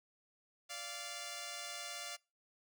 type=tone pair together; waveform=5% pulse; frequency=582.3 / 695 Hz; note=D5 / F5; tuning=-15 / -9 cents; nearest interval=minor third; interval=306 cents; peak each=-36 / -33 dBFS; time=0.69-2.17 s; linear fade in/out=20 ms; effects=noise-tail reverb RT60 0.3 s tail -25 dB re dry